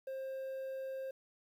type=tone with quantisation; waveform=triangle; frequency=531 Hz; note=C5; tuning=25 cents sharp; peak=-37 dBFS; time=0.07-1.11 s; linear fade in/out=5 ms; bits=11; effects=none